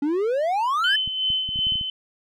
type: exponential sweep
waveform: triangle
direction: up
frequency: 277.2 to 1760 Hz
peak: -18 dBFS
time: 0.02-0.96 s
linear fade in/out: 5 ms
type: tone with tremolo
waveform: sine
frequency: 3052 Hz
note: G7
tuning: 47 cents flat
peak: -19 dBFS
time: 0.84-1.9 s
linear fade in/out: 2 ms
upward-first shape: sine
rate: 2.7 Hz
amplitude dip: 55%
type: clicks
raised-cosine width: 5 ms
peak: -25 dBFS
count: 9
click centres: 1.076 / 1.303 / 1.49 / 1.559 / 1.59 / 1.669 / 1.722 / 1.756 / 1.812 s
effects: none